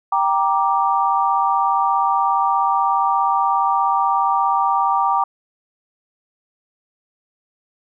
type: chord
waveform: sine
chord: G minor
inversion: none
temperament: just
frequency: 784 / 940.8 / 1176 Hz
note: G5 / Bb5 / D6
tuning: 0 / +16 / +2 cents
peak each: -19 dBFS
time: 0.12-5.24 s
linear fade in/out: 5 ms
effects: none